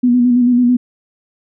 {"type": "tone with vibrato", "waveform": "sine", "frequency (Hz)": 245, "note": "B3", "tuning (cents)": -14, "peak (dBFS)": -8, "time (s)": [0.03, 0.77], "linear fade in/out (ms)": 10, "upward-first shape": "square", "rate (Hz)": 9.1, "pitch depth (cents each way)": 30, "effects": []}